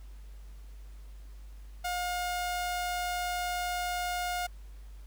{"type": "tone", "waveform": "sawtooth", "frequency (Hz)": 714, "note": "F5", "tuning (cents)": 38, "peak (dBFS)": -27, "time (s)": [1.84, 4.47], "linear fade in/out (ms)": 10, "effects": ["added 50 Hz sine -44 dBFS peak until 5.06 s", "pink hiss -63 dBFS RMS until 5.06 s"]}